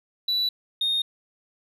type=tone pair in turn; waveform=sine; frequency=3951 / 3693 Hz; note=B7 / A#7; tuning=0 / -17 cents; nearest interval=minor second; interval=117 cents; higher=first; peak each=-19 / -19 dBFS; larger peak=neither; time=0.28-0.49 / 0.81-1.02 s; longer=neither; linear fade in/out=5 ms; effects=tanh soft clip ceiling -20 dBFS